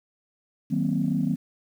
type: chord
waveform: sine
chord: C half-diminished seventh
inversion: first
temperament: just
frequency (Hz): 156.98 / 188.37 / 235.5 / 261.6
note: Eb3 / Gb3 / Bb3 / C4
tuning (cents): +16 / +31 / +18 / 0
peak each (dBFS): -27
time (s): 0.7-1.36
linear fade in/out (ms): 20
effects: tanh soft clip ceiling -13 dBFS + 9-bit